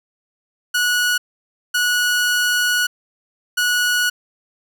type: tone bursts at uneven times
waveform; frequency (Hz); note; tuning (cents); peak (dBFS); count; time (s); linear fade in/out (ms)
sawtooth; 1464; F#6; -19; -12; 3; 0.74-1.18 / 1.74-2.87 / 3.57-4.1; 10
effects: none